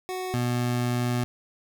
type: tone pair in turn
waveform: 25% pulse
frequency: 370 / 122.2 Hz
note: F#4 / B2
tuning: 0 / -18 cents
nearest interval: octave + perfect fifth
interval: 1918 cents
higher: first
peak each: -26 / -20 dBFS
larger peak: second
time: 0.09-0.34 / 0.34-1.24 s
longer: second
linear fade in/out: 0 ms
effects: none